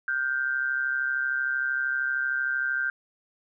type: tone pair together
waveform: sine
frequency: 1427 / 1560 Hz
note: F6 / G6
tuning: +37 / -9 cents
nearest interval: major second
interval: 154 cents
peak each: -29 / -26 dBFS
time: 0.08-2.9 s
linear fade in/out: 2 ms
effects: none